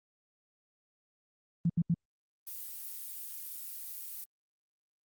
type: tone bursts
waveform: sine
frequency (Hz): 168.9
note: E3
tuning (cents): +42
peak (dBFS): -24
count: 3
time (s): 1.65-1.943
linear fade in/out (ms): 5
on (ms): 47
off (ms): 76
type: noise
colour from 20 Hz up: violet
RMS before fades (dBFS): -42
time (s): 2.47-4.24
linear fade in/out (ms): 0
effects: Opus 24 kbps